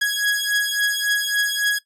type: beating tone pair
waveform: sawtooth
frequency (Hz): 1661.2 / 1664.8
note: G#6 / G#6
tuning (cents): 0 / +4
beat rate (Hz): 3.6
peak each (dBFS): -18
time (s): 0.01-1.79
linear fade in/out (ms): 10
effects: noise-tail reverb RT60 0.1 s tail -18 dB re dry + resampled to 32000 Hz